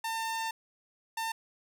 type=tone bursts at uneven times; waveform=sawtooth; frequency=901 Hz; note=A5; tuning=41 cents sharp; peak=-28 dBFS; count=2; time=0.04-0.51 / 1.17-1.32 s; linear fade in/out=5 ms; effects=none